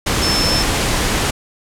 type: tone in noise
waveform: sine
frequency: 5300 Hz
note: E8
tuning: 9 cents sharp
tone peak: -17 dBFS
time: 0.22-0.63 s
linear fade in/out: 10 ms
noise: pink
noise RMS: -17 dBFS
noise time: 0.06-1.31 s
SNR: -3 dB
effects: low-pass 10000 Hz 12 dB/octave